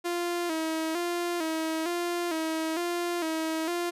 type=tone with vibrato; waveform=sawtooth; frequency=333.6 Hz; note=E4; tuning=21 cents sharp; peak=-24 dBFS; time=0.04-3.91 s; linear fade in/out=20 ms; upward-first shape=square; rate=1.1 Hz; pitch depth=72 cents each way; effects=resampled to 32000 Hz